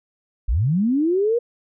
sine linear sweep, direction up, 41.03 to 486.4 Hz, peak -16 dBFS, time 0.48-1.39 s, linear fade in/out 10 ms, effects none

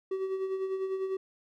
triangle tone with tremolo, 381.8 Hz, G4, 46 cents flat, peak -26 dBFS, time 0.11-1.17 s, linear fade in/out 5 ms, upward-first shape sine, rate 10 Hz, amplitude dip 50%, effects none

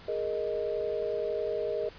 sine chord, Ab suspended second, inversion none, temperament equal, 415.3 / 466.2 / 622.3 Hz, Ab4 / Bb4 / Eb5, 0 / 0 / 0 cents, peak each -33 dBFS, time 0.08-1.89 s, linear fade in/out 5 ms, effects pink hiss -50 dBFS RMS until 1.98 s + resampled to 11025 Hz

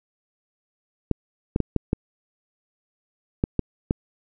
clicks, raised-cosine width 3 ms, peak -7 dBFS, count 8, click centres 1.113 / 1.561 / 1.603 / 1.763 / 1.931 / 3.439 / 3.593 / 3.909 s, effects none

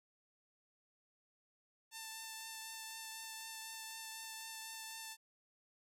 5% pulse tone with vibrato, 890 Hz, A5, 20 cents sharp, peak -34 dBFS, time 1.91-5.17 s, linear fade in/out 50 ms, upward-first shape triangle, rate 4 Hz, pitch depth 14 cents each way, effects none

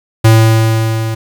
square tone with level ramp, 111.8 Hz, A2, 28 cents sharp, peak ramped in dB -3 to -16 dBFS, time 0.24-1.15 s, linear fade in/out 10 ms, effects 7-bit

